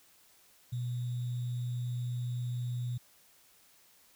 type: tone with sample-and-hold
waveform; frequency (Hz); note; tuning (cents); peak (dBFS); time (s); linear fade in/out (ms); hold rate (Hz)
sine; 122.3; B2; -16; -32; 0.72-2.98; 10; 3675
effects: white hiss -63 dBFS RMS until 4.15 s